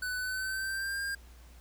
square tone with pitch glide, 1497 to 1604.4 Hz, F#6 to G6, +20 to +40 cents, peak -33 dBFS, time 0.02-1.15 s, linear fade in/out 5 ms, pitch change +120 cents, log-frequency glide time 0.19-1.02 s, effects added 60 Hz sine -51 dBFS peak until 1.6 s + pink hiss -60 dBFS RMS until 1.6 s

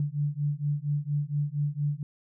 sine beating tone pair, 143.9 / 148.2 Hz, D3 / D3, -35 / +16 cents, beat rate 4.3 Hz, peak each -29 dBFS, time 0-2.03 s, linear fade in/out 2 ms, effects none

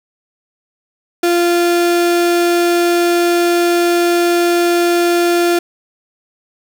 35% pulse tone, 346.6 Hz, F4, 13 cents flat, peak -9 dBFS, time 1.23-5.59 s, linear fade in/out 5 ms, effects none

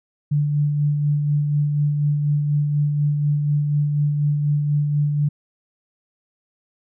sine tone with tremolo, 146.83 Hz, D3, in tune, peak -15 dBFS, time 0.31-5.29 s, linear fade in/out 10 ms, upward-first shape sine, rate 4.1 Hz, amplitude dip 35%, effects none

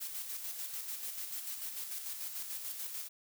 blue noise with tremolo, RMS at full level -40 dBFS, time 0-3.09 s, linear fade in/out 20 ms, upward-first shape square, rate 6.8 Hz, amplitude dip 40%, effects none

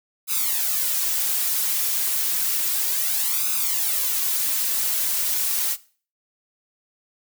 blue noise with flanger, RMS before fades -23 dBFS, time 0.27-5.77 s, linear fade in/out 50 ms, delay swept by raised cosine 0.79 to 4.99 ms, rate 0.31 Hz, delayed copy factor +0.9, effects noise-tail reverb RT60 0.4 s tail -18 dB re dry

